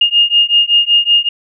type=beating tone pair; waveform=sine; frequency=2835 / 2840.3 Hz; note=F7 / F7; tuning=+25 / +29 cents; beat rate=5.3 Hz; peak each=-11 dBFS; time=0.01-1.29 s; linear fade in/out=5 ms; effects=none